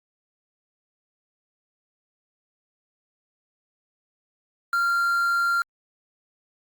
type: tone with quantisation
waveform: triangle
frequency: 1386 Hz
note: F6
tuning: 14 cents flat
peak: -18 dBFS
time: 4.73-5.62 s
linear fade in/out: 2 ms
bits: 6
effects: Opus 48 kbps